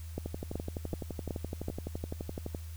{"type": "two click trains", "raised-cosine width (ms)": 2, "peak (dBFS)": [-21, -23], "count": [5, 28], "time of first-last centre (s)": [[0.18, 1.684], [0.26, 2.548]], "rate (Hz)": [2.66, 11.8], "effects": ["added 81 Hz sine -40 dBFS peak until 2.76 s", "white hiss -56 dBFS RMS until 2.76 s"]}